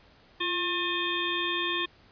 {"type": "harmonic tone with a mistuned harmonic", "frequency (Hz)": 358.1, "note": "F4", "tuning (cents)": 43, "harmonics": [1, 3, 5, 7, 9, 10], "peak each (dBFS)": [-34, -34, -34, -34, -34, -34], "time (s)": [0.4, 1.86], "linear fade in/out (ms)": 10, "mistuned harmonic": 1, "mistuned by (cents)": -63, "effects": ["pink hiss -58 dBFS RMS until 2.11 s", "resampled to 11025 Hz"]}